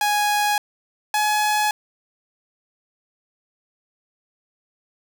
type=tone pair in turn; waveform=sawtooth; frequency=830.6 / 844.6 Hz; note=G#5 / G#5; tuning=0 / +29 cents; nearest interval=unison; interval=29 cents; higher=second; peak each=-14 dBFS; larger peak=neither; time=0.01-0.58 / 1.14-1.71 s; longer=neither; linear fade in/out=2 ms; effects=none